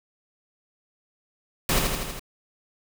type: noise with echo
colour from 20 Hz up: pink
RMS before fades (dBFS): -22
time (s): 1.69-1.79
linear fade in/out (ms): 2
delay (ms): 81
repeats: 5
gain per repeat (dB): -3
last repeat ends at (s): 2.195
effects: none